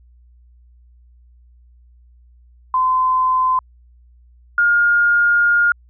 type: tone pair in turn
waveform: sine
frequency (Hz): 1027 / 1418.7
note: C6 / F6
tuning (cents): -33 / +27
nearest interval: tritone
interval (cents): 560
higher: second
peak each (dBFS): -13 / -11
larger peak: second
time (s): 2.74-3.59 / 4.58-5.72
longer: second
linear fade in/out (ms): 2
effects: added 60 Hz sine -46 dBFS peak until 5.89 s